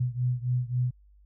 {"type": "beating tone pair", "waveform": "sine", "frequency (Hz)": [123.1, 126.8], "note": ["B2", "B2"], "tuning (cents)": [-5, 46], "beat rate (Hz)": 3.7, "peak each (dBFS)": [-27, -29], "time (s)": [0, 0.91], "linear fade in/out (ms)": 10, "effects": ["added 50 Hz sine -54 dBFS peak until 1.25 s"]}